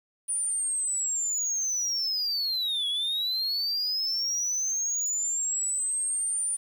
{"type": "linear two-way sweep", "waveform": "sine", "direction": "down then up", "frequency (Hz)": [9480, 3322, 9340], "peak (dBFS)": -23, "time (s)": [0.28, 6.57], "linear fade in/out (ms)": 20, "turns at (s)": 2.88, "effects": ["tanh soft clip ceiling -25 dBFS", "9-bit"]}